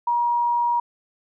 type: tone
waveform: sine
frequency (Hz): 953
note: A#5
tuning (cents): +38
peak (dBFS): -18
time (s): 0.07-0.8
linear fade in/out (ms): 5
effects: none